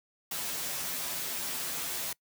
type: noise with comb filter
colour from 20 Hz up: white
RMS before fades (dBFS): -35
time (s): 0.31-2.13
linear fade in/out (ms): 5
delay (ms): 9.6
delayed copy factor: -1
effects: noise-tail reverb RT60 0.1 s tail -24 dB re dry + high-pass 80 Hz 12 dB/octave